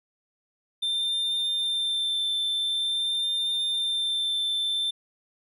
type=tone with vibrato; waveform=triangle; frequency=3575 Hz; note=A7; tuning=27 cents sharp; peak=-23 dBFS; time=0.82-4.91 s; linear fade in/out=10 ms; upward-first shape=sine; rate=0.47 Hz; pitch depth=14 cents each way; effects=none